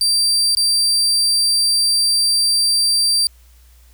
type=tone with dropouts; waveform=35% pulse; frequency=4700 Hz; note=D8; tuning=1 cent sharp; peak=-12 dBFS; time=0.01-3.27 s; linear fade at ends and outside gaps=1 ms; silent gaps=0.55-0.57 s; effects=added 60 Hz sine -45 dBFS peak until 3.93 s + white hiss -55 dBFS RMS until 3.93 s